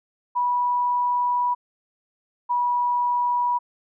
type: tone pair in turn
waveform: sine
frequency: 978 / 972.9 Hz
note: B5 / B5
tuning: -17 / -26 cents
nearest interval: unison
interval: 9 cents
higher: first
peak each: -19 dBFS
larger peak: neither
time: 0.35-1.55 / 2.49-3.59 s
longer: first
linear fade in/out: 20 ms
effects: none